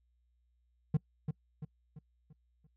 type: tone with echo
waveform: triangle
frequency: 152 Hz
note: D#3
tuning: 40 cents flat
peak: -22 dBFS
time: 0.94-0.97 s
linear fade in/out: 5 ms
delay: 340 ms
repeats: 5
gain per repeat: -7 dB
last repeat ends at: 2.67 s
effects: noise-tail reverb RT60 0.1 s tail -25 dB re dry + added 60 Hz sine -70 dBFS peak until 2.76 s